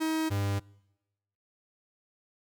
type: tone pair in turn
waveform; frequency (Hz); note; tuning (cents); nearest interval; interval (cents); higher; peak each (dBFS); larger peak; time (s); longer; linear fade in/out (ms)
45% pulse; 317.7 / 100.07; D#4 / G2; +36 / +36; octave + minor sixth; 2000; first; -27; neither; 0-0.3 / 0.3-0.6; neither; 20
effects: noise-tail reverb RT60 1.0 s tail -26 dB re dry